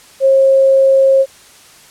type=tone; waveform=sine; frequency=538 Hz; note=C5; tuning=48 cents sharp; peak=-6 dBFS; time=0.2-1.26 s; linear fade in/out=50 ms; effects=white hiss -42 dBFS RMS until 1.9 s + low-pass 10000 Hz 12 dB/octave